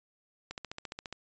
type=click train; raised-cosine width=0.2 ms; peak=-22 dBFS; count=10; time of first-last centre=0.51-1.126 s; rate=14.6 Hz; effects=resampled to 16000 Hz